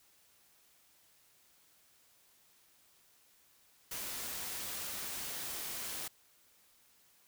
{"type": "noise", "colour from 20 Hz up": "white", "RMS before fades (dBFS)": -41, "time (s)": [3.91, 6.08], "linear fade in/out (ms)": 5, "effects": ["white hiss -67 dBFS RMS until 7.27 s"]}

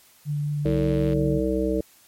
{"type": "tone with vibrato", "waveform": "sine", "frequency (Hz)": 146.83, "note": "D3", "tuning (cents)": 0, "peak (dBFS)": -23, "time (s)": [0.25, 1.41], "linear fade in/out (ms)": 50, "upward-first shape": "triangle", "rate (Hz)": 5, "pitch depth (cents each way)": 9}
{"type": "harmonic tone", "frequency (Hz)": 64.1, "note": "C2", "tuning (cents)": -35, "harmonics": [1, 3, 5, 7, 9], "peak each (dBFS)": [-29, -29, -25, -26, -29], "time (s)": [0.65, 1.81], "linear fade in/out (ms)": 5}
{"type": "click train", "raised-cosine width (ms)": 0.3, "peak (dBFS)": -25, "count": 45, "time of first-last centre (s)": [0.66, 1.132], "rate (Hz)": 93.2}
{"effects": ["white hiss -55 dBFS RMS until 2.07 s", "MP3 64 kbps"]}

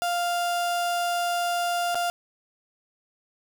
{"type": "tone with dropouts", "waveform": "35% pulse", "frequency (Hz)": 698.5, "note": "F5", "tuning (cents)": 0, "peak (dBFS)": -22, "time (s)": [0.02, 2.1], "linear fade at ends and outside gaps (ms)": 0, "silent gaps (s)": [1.946, 1.954], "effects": []}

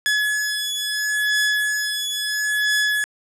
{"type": "beating tone pair", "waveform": "sawtooth", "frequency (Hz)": [1700, 1700.74], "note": ["G#6", "G#6"], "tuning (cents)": [40, 41], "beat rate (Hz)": 0.74, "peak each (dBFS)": -19, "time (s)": [0.06, 3.04], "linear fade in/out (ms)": 0, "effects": ["low-pass 12000 Hz 12 dB/octave"]}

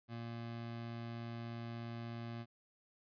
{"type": "tone", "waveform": "25% pulse", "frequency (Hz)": 116.7, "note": "A#2", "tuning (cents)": 2, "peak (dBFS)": -39, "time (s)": [0.08, 2.46], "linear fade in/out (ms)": 50, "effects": ["resampled to 11025 Hz"]}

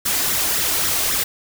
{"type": "noise with flanger", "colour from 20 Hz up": "white", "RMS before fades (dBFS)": -20, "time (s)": [0.05, 1.24], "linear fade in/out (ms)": 10, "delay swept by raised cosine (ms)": [0.53, 2.93], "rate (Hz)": 3.7, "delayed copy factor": 0.55, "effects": []}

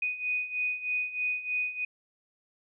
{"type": "beating tone pair", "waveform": "sine", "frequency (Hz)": [2485, 2488.2], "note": ["D#7", "D#7"], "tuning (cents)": [-3, -1], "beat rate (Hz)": 3.2, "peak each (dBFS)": [-34, -30], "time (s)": [0.02, 1.85], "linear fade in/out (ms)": 5, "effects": []}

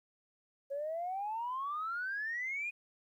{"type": "exponential sweep", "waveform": "sine", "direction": "up", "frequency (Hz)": [546, 2489], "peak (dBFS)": -34, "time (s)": [0.7, 2.71], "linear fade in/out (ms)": 20, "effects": ["tanh soft clip ceiling -30 dBFS", "12-bit"]}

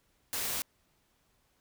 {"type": "noise", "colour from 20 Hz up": "white", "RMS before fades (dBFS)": -34, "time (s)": [0.33, 0.62], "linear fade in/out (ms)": 0, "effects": ["pink hiss -72 dBFS RMS until 1.6 s"]}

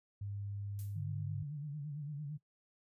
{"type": "tone with pitch glide", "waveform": "sine", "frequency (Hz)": [100.9, 101.9], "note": ["G#2", "G#2"], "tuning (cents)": [-49, -32], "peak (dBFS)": -39, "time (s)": [0.21, 1.43], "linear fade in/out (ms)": 5, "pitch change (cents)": 17, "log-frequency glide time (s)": [0.85, 1.14]}
{"type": "noise with exponential decay", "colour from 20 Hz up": "violet", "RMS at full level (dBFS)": -48, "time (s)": [0.79, 1.05], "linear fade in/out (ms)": 0, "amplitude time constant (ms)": 55}
{"type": "tone with vibrato", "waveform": "sine", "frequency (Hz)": 146.83, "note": "D3", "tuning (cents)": 0, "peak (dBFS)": -39, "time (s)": [0.95, 2.38], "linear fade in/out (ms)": 20, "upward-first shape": "sine", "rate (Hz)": 8.9, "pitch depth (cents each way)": 82}
{"effects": ["noise-tail reverb RT60 0.1 s tail -19 dB re dry", "resampled to 32000 Hz"]}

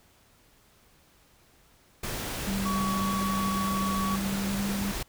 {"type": "noise", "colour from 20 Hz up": "pink", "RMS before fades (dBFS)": -34, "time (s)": [2.03, 5.03], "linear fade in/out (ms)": 5}
{"type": "tone with pitch glide", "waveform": "sine", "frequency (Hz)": [195.5, 199.38], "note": ["G3", "G3"], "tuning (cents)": [-4, 30], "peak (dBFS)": -28, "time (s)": [2.47, 4.92], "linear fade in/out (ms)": 10, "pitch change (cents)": 34, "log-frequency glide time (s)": [4.27, 4.64]}
{"type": "tone", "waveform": "triangle", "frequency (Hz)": 1128, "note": "C#6", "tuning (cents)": 30, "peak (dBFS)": -28, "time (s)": [2.65, 4.16], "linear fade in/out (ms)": 10}
{"effects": ["pink hiss -61 dBFS RMS until 5.08 s"]}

